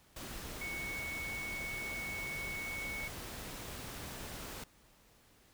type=tone in noise; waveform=sine; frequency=2217 Hz; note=C#7; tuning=in tune; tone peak=-39 dBFS; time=0.61-3.08 s; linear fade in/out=5 ms; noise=pink; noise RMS=-45 dBFS; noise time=0.16-4.64 s; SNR=+3 dB; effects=pink hiss -65 dBFS RMS until 5.53 s